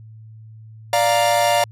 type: chord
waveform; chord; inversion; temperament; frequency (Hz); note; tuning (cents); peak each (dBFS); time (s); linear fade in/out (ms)
45% pulse; Bb major; first; equal; 587.3 / 698.5 / 932.3; D5 / F5 / Bb5; 0 / 0 / 0; -19 / -18 / -21; 0.93-1.64; 2
effects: added 110 Hz sine -38 dBFS peak until 1.71 s + resampled to 32000 Hz